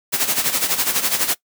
white noise with tremolo, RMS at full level -17 dBFS, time 0.12-1.35 s, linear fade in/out 20 ms, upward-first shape sine, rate 12 Hz, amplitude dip 70%, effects noise-tail reverb RT60 0.1 s tail -21 dB re dry + high-pass 150 Hz 12 dB/octave

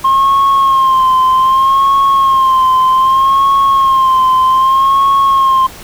sine tone with vibrato, 1066 Hz, C6, 32 cents sharp, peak -4 dBFS, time 0.04-5.67 s, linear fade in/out 10 ms, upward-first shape sine, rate 0.64 Hz, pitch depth 51 cents each way, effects tanh soft clip ceiling -5 dBFS + pink hiss -32 dBFS RMS until 5.83 s

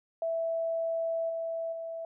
sine tone with level steps, 659.3 Hz, E5, in tune, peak -28 / -31 / -35 dBFS, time 0.22-2.05 s, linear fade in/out 2 ms, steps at 1.29 / 1.72 s, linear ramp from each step 10 ms, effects none

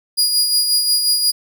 sawtooth tone with tremolo, 4880 Hz, D#8, 34 cents flat, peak -9 dBFS, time 0.17-1.32 s, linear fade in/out 20 ms, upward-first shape sine, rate 5.6 Hz, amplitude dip 45%, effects none

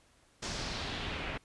pink noise with low-pass filter sweep, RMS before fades -38 dBFS, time 0.42-1.38 s, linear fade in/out 10 ms, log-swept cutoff 6300 to 2300 Hz, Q 2, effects pink hiss -66 dBFS RMS until 1.44 s + resampled to 24000 Hz

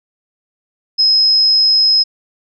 sine tone, 5120 Hz, D#8, 49 cents sharp, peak -8 dBFS, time 0.98-2.04 s, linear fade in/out 20 ms, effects none

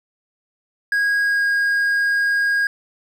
triangle tone with pitch glide, 1643 to 1632.6 Hz, G#6 to G#6, -19 to -30 cents, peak -14 dBFS, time 0.92-2.67 s, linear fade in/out 2 ms, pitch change -11 cents, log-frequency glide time 1.21-1.45 s, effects none

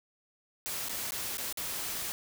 white noise with dropouts, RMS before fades -36 dBFS, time 0.66-2.12 s, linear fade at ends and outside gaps 0 ms, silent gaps 0.886-0.894 / 1.108-1.12 / 1.371-1.382 / 1.526-1.573 s, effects none

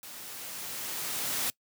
white noise with level ramp, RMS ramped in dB -45 to -30 dBFS, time 0.03-1.5 s, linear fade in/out 0 ms, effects noise-tail reverb RT60 0.1 s tail -23 dB re dry + high-pass 100 Hz 12 dB/octave

